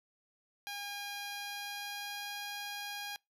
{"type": "tone with pitch glide", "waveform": "10% pulse", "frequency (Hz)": [812, 816.7], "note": ["G#5", "G#5"], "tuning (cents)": [-39, -29], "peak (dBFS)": -31, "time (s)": [0.67, 3.16], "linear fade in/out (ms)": 0, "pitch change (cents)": 10, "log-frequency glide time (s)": [1.2, 2.4], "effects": ["noise-tail reverb RT60 0.2 s tail -25 dB re dry"]}